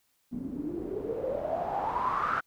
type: noise with low-pass filter sweep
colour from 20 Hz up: white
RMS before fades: -32 dBFS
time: 0.31-2.41 s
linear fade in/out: 20 ms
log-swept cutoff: 230 to 1400 Hz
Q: 9.5
effects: white hiss -72 dBFS RMS until 2.46 s